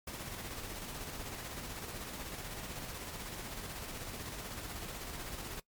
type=noise with tremolo; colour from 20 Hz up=pink; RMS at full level=-42 dBFS; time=0.07-5.6 s; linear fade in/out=5 ms; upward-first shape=square; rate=16 Hz; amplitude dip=30%; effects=noise-tail reverb RT60 0.1 s tail -21 dB re dry + MP3 96 kbps